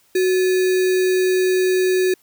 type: tone with sample-and-hold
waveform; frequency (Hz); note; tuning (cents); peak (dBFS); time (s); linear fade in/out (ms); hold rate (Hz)
sine; 370; F#4; 0; -14; 0.15-2.14; 5; 2100
effects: white hiss -58 dBFS RMS until 2.22 s